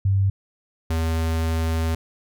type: tone pair in turn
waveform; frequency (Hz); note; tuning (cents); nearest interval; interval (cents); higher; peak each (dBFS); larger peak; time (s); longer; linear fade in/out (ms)
sine / square; 97.5 / 81.27; G2 / E2; -9 / -24; minor third; 315; first; -16 / -21; first; 0.05-0.3 / 0.9-1.95; second; 5
effects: none